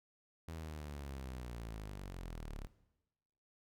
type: linear sweep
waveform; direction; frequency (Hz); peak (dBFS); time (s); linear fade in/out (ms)
sawtooth; down; 82.7 to 33.52; -40; 0.48-2.67; 0
effects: noise-tail reverb RT60 1.0 s tail -17 dB re dry